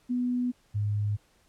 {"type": "tone pair in turn", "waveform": "sine", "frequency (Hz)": [246.9, 103.81], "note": ["B3", "G#2"], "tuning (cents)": [0, 0], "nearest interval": "octave + minor third", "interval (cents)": 1500, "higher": "first", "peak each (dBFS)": -25, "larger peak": "neither", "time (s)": [[0.09, 0.52], [0.74, 1.17]], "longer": "neither", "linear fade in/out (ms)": 20, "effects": ["pink hiss -65 dBFS RMS until 1.48 s", "low-pass 11000 Hz 12 dB/octave"]}